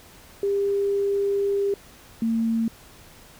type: tone pair in turn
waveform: sine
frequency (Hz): 399.8 / 227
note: G4 / A#3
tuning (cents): +34 / -46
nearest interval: minor seventh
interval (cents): 980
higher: first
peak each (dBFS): -20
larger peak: neither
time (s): 0.43-1.74 / 2.22-2.68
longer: first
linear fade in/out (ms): 2
effects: pink hiss -49 dBFS RMS until 3.39 s